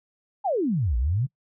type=exponential two-way sweep; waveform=sine; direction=down then up; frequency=878 to 55 to 143.6 Hz; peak=-21 dBFS; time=0.44-1.27 s; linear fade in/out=20 ms; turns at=0.97 s; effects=noise-tail reverb RT60 0.1 s tail -22 dB re dry